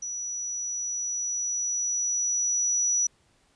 sine tone with level ramp, 5880 Hz, F#8, 12 cents flat, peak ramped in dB -31 to -21 dBFS, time 0.02-3.07 s, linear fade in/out 5 ms, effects pink hiss -65 dBFS RMS until 3.55 s + resampled to 22050 Hz

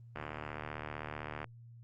click train, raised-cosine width 0.5 ms, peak -25 dBFS, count 98, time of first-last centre 0.16-1.443 s, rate 75.6 Hz, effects added 117 Hz sine -51 dBFS peak until 1.83 s + Opus 24 kbps

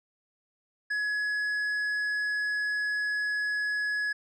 sine tone with tanh clipping, 1687 Hz, G#6, 27 cents sharp, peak -28 dBFS, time 0.9-4.13 s, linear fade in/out 10 ms, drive 6 dB, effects none

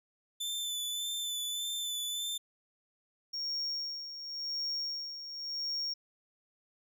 sawtooth tone with vibrato, 3520 Hz, A7, in tune, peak -31 dBFS, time 0.4-2.38 s, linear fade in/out 10 ms, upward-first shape sine, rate 1.7 Hz, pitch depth 23 cents each way
triangle tone with tremolo, 5550 Hz, F8, 12 cents flat, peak -31 dBFS, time 3.33-5.94 s, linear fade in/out 10 ms, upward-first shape sine, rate 0.92 Hz, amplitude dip 65%
effects none

